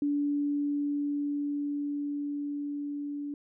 sine tone with level ramp, 288.8 Hz, D4, 29 cents flat, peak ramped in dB -25 to -33 dBFS, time 0.02-3.34 s, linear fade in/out 2 ms, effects none

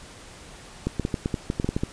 clicks, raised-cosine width 3 ms, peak -11 dBFS, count 12, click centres 0.87 / 0.997 / 1.051 / 1.142 / 1.259 / 1.342 / 1.501 / 1.599 / 1.645 / 1.69 / 1.765 / 1.835 s, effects pink hiss -45 dBFS RMS until 1.92 s + resampled to 22050 Hz

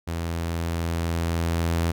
sawtooth tone with level ramp, 83.7 Hz, E2, 27 cents sharp, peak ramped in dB -23 to -17 dBFS, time 0.07-1.92 s, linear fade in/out 10 ms, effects none

